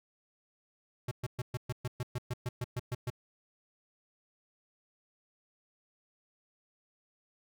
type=tone bursts; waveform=square; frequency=123.47 Hz; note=B2; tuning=in tune; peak=-33 dBFS; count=14; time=1.08-3.102 s; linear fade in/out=5 ms; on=33 ms; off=120 ms; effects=none